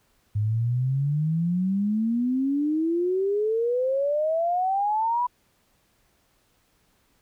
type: exponential sweep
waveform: sine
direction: up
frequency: 102.5 to 995 Hz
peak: -21 dBFS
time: 0.35-5.27 s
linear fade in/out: 10 ms
effects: pink hiss -66 dBFS RMS until 7.21 s